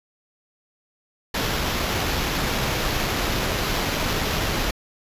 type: noise with sample-and-hold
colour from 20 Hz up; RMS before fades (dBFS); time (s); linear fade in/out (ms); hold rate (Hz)
pink; -24; 1.34-4.71; 5; 8820
effects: resampled to 32000 Hz